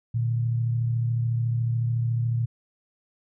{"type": "tone pair together", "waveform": "sine", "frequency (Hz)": [116.4, 150.3], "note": ["A#2", "D3"], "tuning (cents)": [-2, 40], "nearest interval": "major third", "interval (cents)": 442, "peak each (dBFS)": [-22, -33], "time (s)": [0.14, 2.46], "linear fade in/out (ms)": 10, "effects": []}